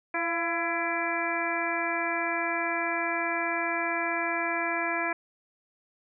harmonic tone with a mistuned harmonic, 335.2 Hz, E4, 29 cents sharp, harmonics 1 / 2 / 3 / 4 / 5 / 6 / 7, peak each -35 / -33 / -34 / -37 / -33 / -36 / -33 dBFS, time 0.14-5.13 s, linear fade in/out 5 ms, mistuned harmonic 2, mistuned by +36 cents, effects none

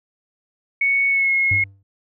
sine tone with pitch glide, 2219 to 2165 Hz, C#7 to C#7, +1 to -41 cents, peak -15 dBFS, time 0.81-1.64 s, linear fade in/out 5 ms, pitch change -42 cents, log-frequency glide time 1.09-1.32 s
triangle tone with exponential decay, 98 Hz, G2, in tune, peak -17 dBFS, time 1.51-1.83 s, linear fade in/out 5 ms, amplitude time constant 68 ms
effects none

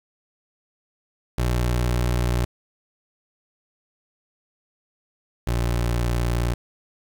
25% pulse tone pair in turn, 60.5 / 59.15 Hz, B1 / A#1, -35 / +26 cents, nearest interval unison, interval 39 cents, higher first, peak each -16 / -17 dBFS, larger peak first, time 1.38-2.45 / 5.47-6.54 s, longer neither, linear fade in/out 5 ms, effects 7-bit

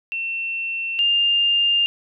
sine tone pair in turn, 2700 / 2805 Hz, E7 / F7, +41 / +7 cents, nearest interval minor second, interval 66 cents, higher second, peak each -23 / -15 dBFS, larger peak second, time 0.12-0.99 / 0.99-1.86 s, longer neither, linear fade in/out 0 ms, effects none

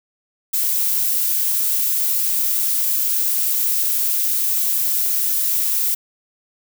violet noise, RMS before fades -19 dBFS, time 0.53-5.95 s, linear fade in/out 10 ms, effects none

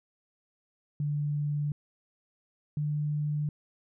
sine tone pair in turn, 146.83 / 148.88 Hz, D3 / D3, 0 / +24 cents, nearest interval unison, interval 24 cents, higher second, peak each -27 dBFS, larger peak neither, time 1-1.72 / 2.77-3.49 s, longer neither, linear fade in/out 2 ms, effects none

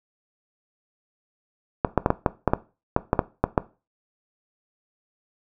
clicks, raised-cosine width 1 ms, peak -3 dBFS, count 12, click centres 1.848 / 1.977 / 2.061 / 2.104 / 2.262 / 2.477 / 2.535 / 2.964 / 3.131 / 3.192 / 3.44 / 3.578 s, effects noise-tail reverb RT60 0.3 s tail -17 dB re dry

